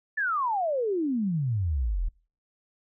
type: exponential sweep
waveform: sine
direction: down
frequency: 1786 to 36.71 Hz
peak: -24 dBFS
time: 0.17-2.09 s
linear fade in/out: 10 ms
effects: noise-tail reverb RT60 0.4 s tail -24 dB re dry